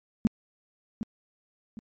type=tone with echo; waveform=sine; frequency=220 Hz; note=A3; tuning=in tune; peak=-17 dBFS; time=0.25-0.27 s; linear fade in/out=0 ms; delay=760 ms; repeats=2; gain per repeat=-10 dB; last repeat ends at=1.79 s; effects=MP3 32 kbps